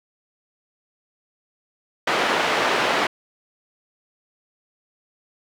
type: band-pass noise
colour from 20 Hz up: pink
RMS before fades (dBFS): -21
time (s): 2.07-3.07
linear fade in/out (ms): 5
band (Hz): 450 to 2900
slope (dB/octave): 12
effects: none